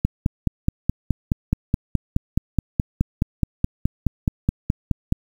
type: click train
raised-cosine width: 5 ms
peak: -5 dBFS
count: 25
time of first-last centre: 0.05-5.124 s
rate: 4.73 Hz
effects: 7-bit

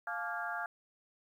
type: harmonic tone with a mistuned harmonic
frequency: 233.1 Hz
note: A#3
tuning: in tune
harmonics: 3 / 4 / 5 / 6 / 7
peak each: -41 / -43 / -45 / -40 / -41 dBFS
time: 0.07-0.66 s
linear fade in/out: 2 ms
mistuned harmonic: 4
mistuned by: -130 cents
effects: 11-bit

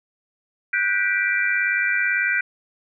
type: chord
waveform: sine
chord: G major seventh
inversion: third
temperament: just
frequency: 1470 / 1568 / 1960 / 2352 Hz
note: F#6 / G6 / B6 / D7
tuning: -12 / 0 / -14 / +2 cents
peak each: -24 dBFS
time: 0.73-2.41 s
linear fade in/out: 5 ms
effects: none

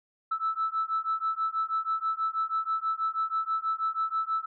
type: beating tone pair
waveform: sine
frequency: 1311 / 1317.2 Hz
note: E6 / E6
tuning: -10 / -2 cents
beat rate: 6.2 Hz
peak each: -29 dBFS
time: 0.31-4.46 s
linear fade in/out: 10 ms
effects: tanh soft clip ceiling -20 dBFS

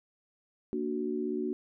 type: chord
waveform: sine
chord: Bb augmented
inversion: none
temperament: equal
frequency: 233.1 / 293.7 / 370 Hz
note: Bb3 / D4 / F#4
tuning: 0 / 0 / 0 cents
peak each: -35 / -35 / -33 dBFS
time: 0.73-1.53 s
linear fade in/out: 0 ms
effects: none

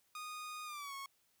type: tone with pitch glide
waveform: sawtooth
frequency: 1234 to 1099.4 Hz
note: D#6 to C#6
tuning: -15 to -15 cents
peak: -40 dBFS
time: 0.15-1.06 s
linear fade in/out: 2 ms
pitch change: -200 cents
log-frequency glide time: 0.65-0.94 s
effects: white hiss -75 dBFS RMS until 1.4 s

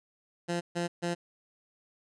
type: tone bursts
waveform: 15% pulse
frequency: 172.8 Hz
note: F3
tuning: 18 cents flat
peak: -23 dBFS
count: 3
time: 0.48-1.15 s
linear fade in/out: 20 ms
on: 130 ms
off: 140 ms
effects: resampled to 22050 Hz

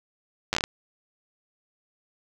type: slowing click train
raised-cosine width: 0.2 ms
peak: -7 dBFS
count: 7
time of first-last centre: 0.53-0.639 s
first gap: 9 ms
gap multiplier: 1.28
effects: none

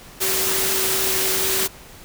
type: tone in noise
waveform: sine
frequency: 381.4 Hz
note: G4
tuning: 47 cents flat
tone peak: -28 dBFS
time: 0.2-1.68 s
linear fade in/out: 20 ms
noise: white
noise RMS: -21 dBFS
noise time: 0.2-1.68 s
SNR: -10 dB
effects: pink hiss -43 dBFS RMS until 2.04 s

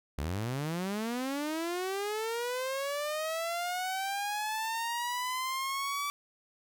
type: linear sweep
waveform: sawtooth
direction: up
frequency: 65.41 to 1157 Hz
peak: -28 dBFS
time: 0.18-6.1 s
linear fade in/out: 0 ms
effects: none

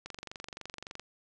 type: click train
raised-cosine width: 0.2 ms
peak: -24 dBFS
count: 23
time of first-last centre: 0.06-0.996 s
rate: 23.5 Hz
effects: resampled to 22050 Hz

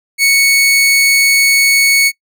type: tone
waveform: sawtooth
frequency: 2217 Hz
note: C#7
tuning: in tune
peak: -4 dBFS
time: 0.18-2.12 s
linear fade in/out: 50 ms
effects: noise-tail reverb RT60 0.1 s tail -24 dB re dry

